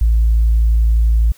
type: tone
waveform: sine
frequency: 55.9 Hz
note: A1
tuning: 28 cents sharp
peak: -8 dBFS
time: 0.01-1.32 s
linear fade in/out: 5 ms
effects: tanh soft clip ceiling -6 dBFS + white hiss -49 dBFS RMS until 1.37 s